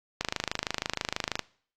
click train, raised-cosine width 0.2 ms, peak -10 dBFS, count 32, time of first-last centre 0.21-1.393 s, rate 26.2 Hz, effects noise-tail reverb RT60 0.5 s tail -21 dB re dry + Opus 48 kbps

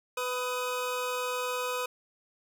25% pulse tone pair together, 498.7 / 1256.6 Hz, B4 / D#6, +17 / +17 cents, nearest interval octave + major third, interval 1600 cents, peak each -28 / -31 dBFS, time 0.17-1.86 s, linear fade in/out 5 ms, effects none

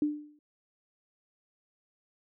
sine tone with exponential decay, 297.7 Hz, D4, 24 cents sharp, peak -22 dBFS, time 0.02-0.39 s, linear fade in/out 2 ms, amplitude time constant 79 ms, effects none

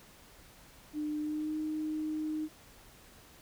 sine tone with pitch glide, 301.2 to 309.1 Hz, D4 to D#4, +44 to -11 cents, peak -32 dBFS, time 0.93-2.49 s, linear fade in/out 50 ms, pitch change +45 cents, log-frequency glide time 1.19-1.56 s, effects pink hiss -57 dBFS RMS until 3.41 s

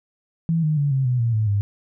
sine tone with pitch steps, 164.81 / 153.77 / 143.48 / 133.87 / 124.9 / 116.54 / 108.73 / 101.45 Hz, E3 / D#3 / D3 / C3 / B2 / A#2 / A2 / G#2, 0 / -20 / -40 / +40 / +20 / 0 / -20 / -40 cents, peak -17 dBFS, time 0.49-1.61 s, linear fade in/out 0 ms, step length 140 ms, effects none

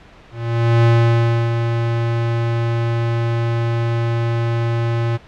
square tone with ADSR envelope, 116.54 Hz, A#2, in tune, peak -10 dBFS, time 0.31-5.18 s, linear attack 530 ms, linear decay 660 ms, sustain -7 dB, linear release 25 ms, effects pink hiss -44 dBFS RMS until 5.27 s + low-pass 3000 Hz 12 dB/octave

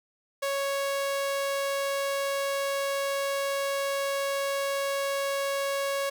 sawtooth tone, 554.4 Hz, C#5, in tune, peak -23 dBFS, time 0.42-6.1 s, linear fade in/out 10 ms, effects none

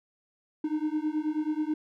triangle beating tone pair, 302.4 / 311.7 Hz, D#4 / D#4, -49 / +3 cents, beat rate 9.3 Hz, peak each -28 dBFS, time 0.64-1.74 s, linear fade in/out 5 ms, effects none

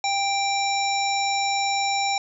harmonic tone with a mistuned harmonic, 784 Hz, G5, in tune, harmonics 1 / 3 / 5 / 7 / 9, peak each -23 / -28 / -30 / -31 / -33 dBFS, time 0.04-2.18 s, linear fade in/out 2 ms, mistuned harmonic 1, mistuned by +22 cents, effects none

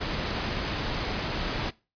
pink noise, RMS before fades -30 dBFS, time 0-1.71 s, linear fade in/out 20 ms, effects noise-tail reverb RT60 0.3 s tail -21 dB re dry + resampled to 11025 Hz

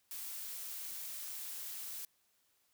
blue noise, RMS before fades -44 dBFS, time 0.11-2.05 s, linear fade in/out 2 ms, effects white hiss -75 dBFS RMS until 2.73 s

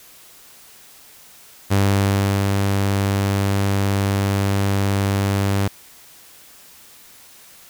sawtooth tone with ADSR envelope, 99 Hz, G2, 18 cents sharp, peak -10 dBFS, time 1.7-5.68 s, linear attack 21 ms, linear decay 700 ms, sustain -3 dB, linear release 7 ms, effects white hiss -46 dBFS RMS until 7.69 s

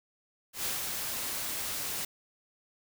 white noise with ADSR envelope, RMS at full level -32 dBFS, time 0.53-2.05 s, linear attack 120 ms, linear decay 140 ms, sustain -3 dB, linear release 4 ms, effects none

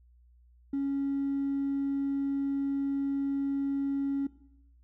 sine tone with hard clipping, 277.2 Hz, C#4, in tune, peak -28 dBFS, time 0.73-4.27 s, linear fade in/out 5 ms, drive 1 dB, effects noise-tail reverb RT60 0.8 s tail -18 dB re dry + added 60 Hz sine -57 dBFS peak until 4.83 s

